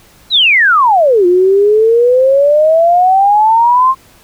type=exponential two-way sweep; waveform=sine; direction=down then up; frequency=4100 to 349.2 to 1069 Hz; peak=-5 dBFS; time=0.3-3.95 s; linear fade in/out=50 ms; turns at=1.26 s; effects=pink hiss -44 dBFS RMS until 4.23 s